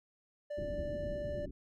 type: tone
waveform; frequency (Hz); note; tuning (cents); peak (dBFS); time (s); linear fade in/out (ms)
triangle; 587.3; D5; 0; -35; 0.5-1.46; 10
type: low-pass noise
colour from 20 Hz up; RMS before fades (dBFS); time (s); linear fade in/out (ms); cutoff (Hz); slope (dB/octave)
pink; -42; 0.57-1.51; 10; 390; 96
effects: none